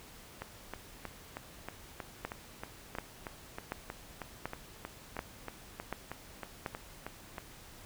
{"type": "two click trains", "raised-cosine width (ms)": 0.5, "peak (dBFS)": [-24, -20], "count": [23, 7], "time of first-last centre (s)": [[0.42, 7.382], [2.25, 6.662]], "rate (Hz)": [3.16, 1.36], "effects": ["pink hiss -53 dBFS RMS until 7.85 s"]}